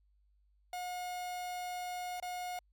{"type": "tone with dropouts", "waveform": "45% pulse", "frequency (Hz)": 720, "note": "F#5", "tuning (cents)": -47, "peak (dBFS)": -38, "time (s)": [0.73, 2.59], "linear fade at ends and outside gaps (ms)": 2, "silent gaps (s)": [2.2, 2.225], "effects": ["added 50 Hz sine -67 dBFS peak until 2.72 s", "AAC 64 kbps"]}